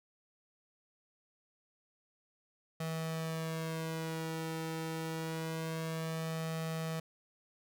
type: tone with flanger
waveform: sawtooth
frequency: 161.6 Hz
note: E3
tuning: 34 cents flat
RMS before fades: -38 dBFS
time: 2.8-7 s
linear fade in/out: 5 ms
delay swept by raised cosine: 1.6 to 2.21 ms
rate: 0.26 Hz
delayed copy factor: +0.85
effects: none